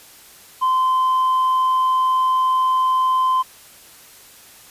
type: tone with tanh clipping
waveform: sine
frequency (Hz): 1033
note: C6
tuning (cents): -22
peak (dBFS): -15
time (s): 0.61-3.43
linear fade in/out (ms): 20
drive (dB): 1
effects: white hiss -45 dBFS RMS until 4.7 s + resampled to 32000 Hz